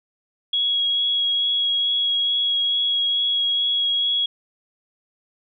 sine tone with vibrato, 3322 Hz, G#7, in tune, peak -18 dBFS, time 0.53-4.26 s, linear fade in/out 5 ms, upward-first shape sine, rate 2.3 Hz, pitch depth 10 cents each way, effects none

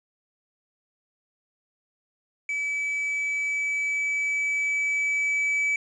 triangle tone with level ramp, 2295 Hz, D7, 40 cents flat, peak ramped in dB -24 to -20 dBFS, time 2.49-5.76 s, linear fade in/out 2 ms, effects resampled to 22050 Hz + 9-bit

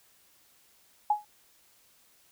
sine tone with exponential decay, 838 Hz, G#5, 15 cents sharp, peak -18 dBFS, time 1.1-1.25 s, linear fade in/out 5 ms, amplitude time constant 32 ms, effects white hiss -63 dBFS RMS until 2.31 s

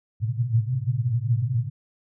pink band-pass noise, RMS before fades -24 dBFS, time 0.2-1.7 s, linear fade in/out 20 ms, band 110 to 130 Hz, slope 96 dB/octave, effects none

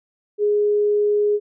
sine tone, 415.4 Hz, G#4, in tune, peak -15 dBFS, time 0.38-1.4 s, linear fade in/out 50 ms, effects none

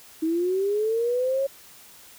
sine linear sweep, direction up, 314 to 553 Hz, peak -21 dBFS, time 0.22-1.47 s, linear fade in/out 10 ms, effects white hiss -49 dBFS RMS until 2.18 s

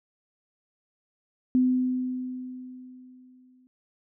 sine tone with exponential decay, 254 Hz, B3, 49 cents sharp, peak -17 dBFS, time 1.55-3.67 s, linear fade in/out 0 ms, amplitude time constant 460 ms, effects none

